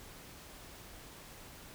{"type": "silence", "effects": ["pink hiss -52 dBFS RMS until 1.74 s"]}